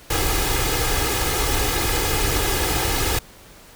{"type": "noise with comb filter", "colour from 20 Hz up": "pink", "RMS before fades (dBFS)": -21, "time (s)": [0.1, 3.19], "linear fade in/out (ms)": 5, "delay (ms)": 2.4, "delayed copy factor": 0.7, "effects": ["pink hiss -46 dBFS RMS until 3.75 s"]}